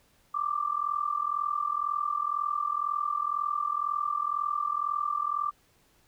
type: tone with amplitude modulation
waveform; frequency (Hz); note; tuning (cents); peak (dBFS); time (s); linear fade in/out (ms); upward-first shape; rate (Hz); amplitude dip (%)
sine; 1178; D6; +5; -23; 0.34-5.51; 10; sine; 42; 85
effects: pink hiss -65 dBFS RMS until 6.07 s